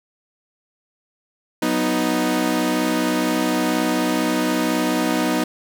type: chord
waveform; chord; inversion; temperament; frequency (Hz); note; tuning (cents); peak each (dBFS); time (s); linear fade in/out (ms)
sawtooth; B major; second; equal; 185 / 246.9 / 311.1; F#3 / B3 / D#4; 0 / 0 / 0; -23 / -18 / -17; 1.62-5.44; 5
effects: none